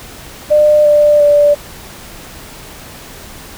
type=tone with pitch steps; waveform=sine; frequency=600 / 592.1 / 584.3 Hz; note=D5 / D5 / D5; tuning=+37 / +14 / -9 cents; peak=-5 dBFS; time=0.5-1.55 s; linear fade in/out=20 ms; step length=350 ms; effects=pink hiss -33 dBFS RMS until 3.57 s